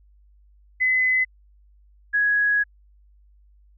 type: tone pair in turn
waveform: sine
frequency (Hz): 2024 / 1667.4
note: B6 / G#6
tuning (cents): +42 / +6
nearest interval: minor third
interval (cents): 336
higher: first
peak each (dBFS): -17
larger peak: neither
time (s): 0.8-1.25 / 2.13-2.64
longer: second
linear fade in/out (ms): 20
effects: added 50 Hz sine -52 dBFS peak until 3.77 s